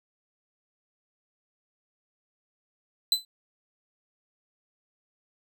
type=tone with exponential decay; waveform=40% pulse; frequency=4023 Hz; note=B7; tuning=31 cents sharp; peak=-15 dBFS; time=3.12-3.25 s; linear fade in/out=2 ms; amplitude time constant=27 ms; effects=none